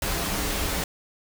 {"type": "noise with comb filter", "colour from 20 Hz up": "pink", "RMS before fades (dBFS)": -27, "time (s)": [0.02, 0.84], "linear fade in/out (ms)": 2, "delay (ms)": 8.2, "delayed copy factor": -0.6, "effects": []}